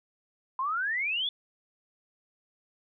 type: exponential sweep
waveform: sine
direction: up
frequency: 1013 to 3520 Hz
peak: -27 dBFS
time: 0.59-1.29 s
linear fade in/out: 2 ms
effects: none